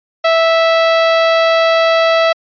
sawtooth tone, 657 Hz, E5, 6 cents flat, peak -5 dBFS, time 0.24-2.33 s, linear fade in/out 10 ms, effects resampled to 11025 Hz

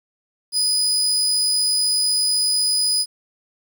30% pulse tone, 4974 Hz, D#8, 1 cent flat, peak -14 dBFS, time 0.52-3.06 s, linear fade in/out 50 ms, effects 9-bit

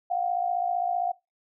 sine tone pair together, 708 / 763.4 Hz, F5 / G5, +23 / -46 cents, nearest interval minor second, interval 131 cents, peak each -26 / -29 dBFS, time 0.1-1.12 s, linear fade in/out 10 ms, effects noise-tail reverb RT60 0.2 s tail -19 dB re dry

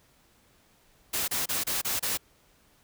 white noise bursts, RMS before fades -29 dBFS, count 6, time 1.13-2.175 s, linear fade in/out 10 ms, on 150 ms, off 29 ms, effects pink hiss -63 dBFS RMS until 2.83 s

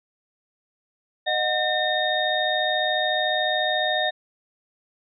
sine tone cluster, 618 / 732 / 1810 / 3703 Hz, D#5 / F#5 / A6 / A#7, -12 / -19 / +48 / -12 cents, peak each -26 dBFS, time 1.26-4.11 s, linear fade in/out 20 ms, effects none

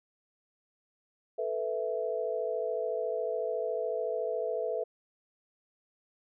sine chord, A suspended second, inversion none, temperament equal, 440 / 493.9 / 659.3 Hz, A4 / B4 / E5, 0 / 0 / 0 cents, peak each -34 dBFS, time 1.38-4.84 s, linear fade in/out 10 ms, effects none

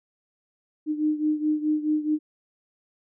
sine beating tone pair, 303.7 / 308.4 Hz, D#4 / D#4, -42 / -15 cents, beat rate 4.7 Hz, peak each -23 / -27 dBFS, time 0.86-2.19 s, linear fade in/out 50 ms, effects none

